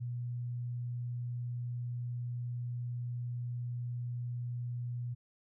sine tone, 121.4 Hz, B2, 29 cents flat, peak -35 dBFS, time 0-5.15 s, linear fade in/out 20 ms, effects none

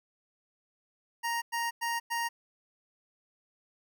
25% pulse tone bursts, 934 Hz, A#5, 3 cents sharp, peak -26 dBFS, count 4, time 1.23-2.29 s, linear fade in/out 20 ms, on 190 ms, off 100 ms, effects none

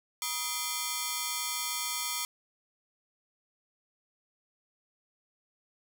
5% pulse ring-modulated tone, 1108.7 Hz, C#6, in tune, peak -16 dBFS, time 0.22-2.25 s, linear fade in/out 0 ms, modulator 149 Hz, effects none

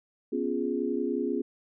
sine chord, C# dominant seventh, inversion third, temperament equal, 246.9 / 277.2 / 349.2 / 415.3 Hz, B3 / C#4 / E#4 / G#4, 0 / 0 / 0 / 0 cents, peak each -32 dBFS, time 0.32-1.42 s, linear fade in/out 10 ms, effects none

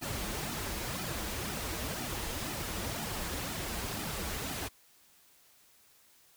pink noise with flanger, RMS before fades -37 dBFS, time 0.01-4.69 s, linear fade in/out 20 ms, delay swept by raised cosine 1.8 to 7.8 ms, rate 2 Hz, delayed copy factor -0.95, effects white hiss -63 dBFS RMS until 6.36 s

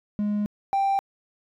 triangle tone pair in turn, 207.7 / 786.1 Hz, G#3 / G5, 0 / +5 cents, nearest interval octave + major seventh, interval 2305 cents, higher second, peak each -20 / -17 dBFS, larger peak second, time 0.19-0.46 / 0.73-0.99 s, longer first, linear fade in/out 0 ms, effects tanh soft clip ceiling -15 dBFS

